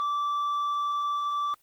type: tone with tanh clipping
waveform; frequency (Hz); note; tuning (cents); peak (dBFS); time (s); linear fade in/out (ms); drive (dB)
sine; 1164; D6; -16; -26; 0-1.54; 0; 4
effects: white hiss -65 dBFS RMS until 1.62 s + Opus 32 kbps